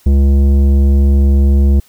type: tone with tanh clipping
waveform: sine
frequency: 69.3 Hz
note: C#2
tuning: in tune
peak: -8 dBFS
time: 0.06-1.8 s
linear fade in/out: 5 ms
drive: 12 dB
effects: white hiss -49 dBFS RMS until 1.88 s